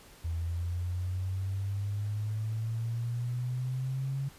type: exponential sweep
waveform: sine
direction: up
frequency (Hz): 81.9 to 138.3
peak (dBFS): -30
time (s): 0.24-4.29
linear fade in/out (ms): 10
effects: pink hiss -55 dBFS RMS until 4.38 s + resampled to 32000 Hz